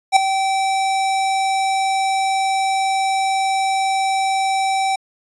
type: tone with ADSR envelope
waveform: square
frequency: 773 Hz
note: G5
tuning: 24 cents flat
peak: -6 dBFS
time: 0.12-4.96 s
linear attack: 44 ms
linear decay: 4 ms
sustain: -11 dB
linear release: 8 ms
effects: resampled to 24000 Hz